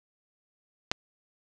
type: clicks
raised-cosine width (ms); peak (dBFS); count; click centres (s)
0.2; -8 / -23; 2; 0.915 / 0.919
effects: none